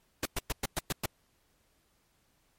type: noise bursts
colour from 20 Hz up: pink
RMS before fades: -31 dBFS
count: 7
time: 0.23-1.058 s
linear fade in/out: 2 ms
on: 24 ms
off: 110 ms
effects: pink hiss -71 dBFS RMS until 2.58 s + MP3 64 kbps